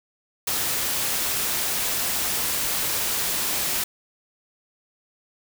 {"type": "noise", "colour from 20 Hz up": "white", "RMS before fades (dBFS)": -25, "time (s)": [0.47, 3.84], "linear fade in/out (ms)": 5, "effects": []}